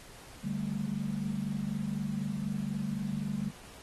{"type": "chord", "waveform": "sine", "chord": "D suspended fourth", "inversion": "none", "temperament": "equal", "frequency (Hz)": [146.83, 196, 220], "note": ["D3", "G3", "A3"], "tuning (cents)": [0, 0, 0], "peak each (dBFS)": [-37, -34, -36], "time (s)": [0.43, 3.51], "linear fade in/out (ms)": 20, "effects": ["pink hiss -52 dBFS RMS until 3.82 s", "AAC 32 kbps"]}